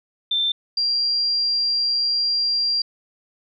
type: tone pair in turn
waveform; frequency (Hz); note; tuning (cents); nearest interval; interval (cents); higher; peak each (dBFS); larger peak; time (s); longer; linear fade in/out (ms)
sine; 3564 / 4757; A7 / D8; +22 / +21; perfect fourth; 499; second; -18 / -18; neither; 0.31-0.52 / 0.77-2.82; second; 5
effects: none